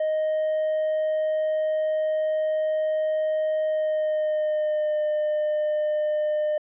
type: tone with pitch glide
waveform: triangle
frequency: 622.3 to 605.6 Hz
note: D#5 to D#5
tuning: 0 to -47 cents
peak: -19 dBFS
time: 0-6.58 s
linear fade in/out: 5 ms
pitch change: -47 cents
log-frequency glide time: 3.66-5.02 s
effects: tanh soft clip ceiling -15 dBFS + resampled to 8000 Hz